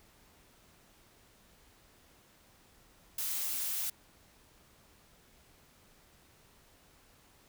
blue noise, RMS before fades -35 dBFS, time 3.18-3.9 s, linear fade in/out 5 ms, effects pink hiss -63 dBFS RMS until 7.48 s

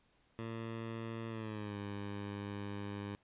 15% pulse tone with pitch glide, 113.9 to 101.47 Hz, A#2 to G#2, -40 to -40 cents, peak -34 dBFS, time 0.39-3.15 s, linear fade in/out 0 ms, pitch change -200 cents, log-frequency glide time 1.29-1.77 s, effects pink hiss -72 dBFS RMS until 3.23 s + resampled to 8000 Hz

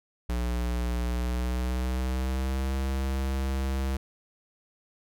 square tone with pitch glide, 60.1 to 66.69 Hz, B1 to C2, -46 to +34 cents, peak -27 dBFS, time 0.29-3.97 s, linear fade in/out 5 ms, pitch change +180 cents, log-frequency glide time 1.03-2.75 s, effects none

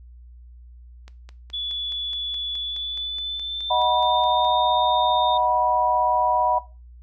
click train, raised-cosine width 0.2 ms, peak -27 dBFS, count 17, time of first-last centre 1.08-4.448 s, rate 4.75 Hz
sine tone with pitch glide, 3432 to 3657 Hz, A7 to A#7, -44 to -34 cents, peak -26 dBFS, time 1.53-5.38 s, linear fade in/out 10 ms, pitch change +110 cents, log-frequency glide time 2.57-4.54 s
sine chord, B major, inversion first, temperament equal with one note detuned, 622.3 / 740 / 975.3 Hz, D#5 / F#5 / B5, 0 / 0 / -22 cents, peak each -25 / -22 / -21 dBFS, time 3.7-6.59 s, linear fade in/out 10 ms
effects noise-tail reverb RT60 0.3 s tail -17 dB re dry + added 60 Hz sine -42 dBFS peak until 7.02 s

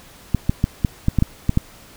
clicks, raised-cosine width 5 ms, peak -3 dBFS, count 9, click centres 0.347 / 0.495 / 0.641 / 0.848 / 1.084 / 1.187 / 1.224 / 1.494 / 1.574 s, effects pink hiss -45 dBFS RMS until 1.96 s

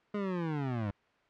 25% pulse linear sweep, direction down, 209.8 to 97 Hz, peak -28 dBFS, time 0.14-0.91 s, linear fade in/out 5 ms, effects white hiss -67 dBFS RMS until 1.29 s + low-pass 2000 Hz 12 dB/octave

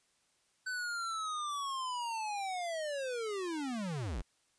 square linear sweep, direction down, 1523 to 37.71 Hz, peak -36 dBFS, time 0.66-4.22 s, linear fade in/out 10 ms, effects white hiss -73 dBFS RMS until 4.58 s + resampled to 22050 Hz

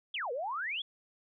sine exponential two-way sweep, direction down then up, 3486 to 460 to 3486 Hz, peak -33 dBFS, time 0.14-0.82 s, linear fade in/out 5 ms, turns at 0.32 s, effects none

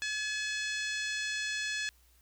harmonic tone with a mistuned harmonic, 853 Hz, G#5, 46 cents sharp, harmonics 2 / 3 / 4 / 5 / 6 / 7 / 8 / 9, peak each -35 / -39 / -41 / -43 / -45 / -46 / -47 / -48 dBFS, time 0.02-1.89 s, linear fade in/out 0 ms, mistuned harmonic 9, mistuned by +66 cents, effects added 60 Hz sine -63 dBFS peak until 2.21 s + white hiss -67 dBFS RMS until 2.21 s

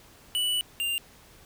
square tone pair in turn, 2960 / 2793 Hz, F#7 / F7, 0 / -1 cents, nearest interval minor second, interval 101 cents, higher first, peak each -25 / -27 dBFS, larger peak first, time 0.35-0.61 / 0.8-0.98 s, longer first, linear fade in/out 0 ms, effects pink hiss -54 dBFS RMS until 1.45 s

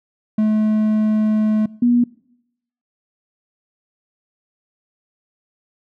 triangle / sine tone pair in turn, 215.1 / 241.4 Hz, A3 / B3, -39 / -39 cents, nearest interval major second, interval 200 cents, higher second, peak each -11 dBFS, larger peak neither, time 0.38-1.66 / 1.82-2.04 s, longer first, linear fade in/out 5 ms, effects noise-tail reverb RT60 0.8 s tail -23 dB re dry

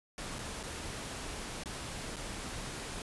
pink noise with dropouts, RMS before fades -41 dBFS, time 0.18-3.02 s, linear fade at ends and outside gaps 1 ms, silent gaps 0.385-0.39 / 0.63-0.635 / 1.636-1.658 / 2.16-2.166 s, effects resampled to 24000 Hz

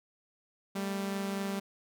sawtooth tone pair together, 196.5 / 220.6 Hz, G3 / A3, +4 / +5 cents, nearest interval major second, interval 201 cents, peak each -29 / -37 dBFS, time 0.75-1.6 s, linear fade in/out 10 ms, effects none

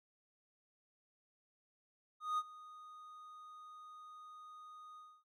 triangle tone with ADSR envelope, 1239 Hz, D#6, 8 cents flat, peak -30 dBFS, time 2.2-5.24 s, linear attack 180 ms, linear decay 45 ms, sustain -20 dB, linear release 270 ms, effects none

